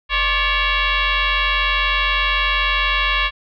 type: tone with frequency modulation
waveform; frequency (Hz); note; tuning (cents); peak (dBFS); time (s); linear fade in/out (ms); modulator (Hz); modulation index
sine; 515; C5; -28; -15; 0.09-3.31; 50; 561; 5.4
effects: none